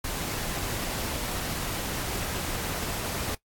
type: noise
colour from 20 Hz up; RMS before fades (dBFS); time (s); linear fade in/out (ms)
pink; -32; 0.04-3.35; 5
effects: noise-tail reverb RT60 0.1 s tail -19 dB re dry + AAC 64 kbps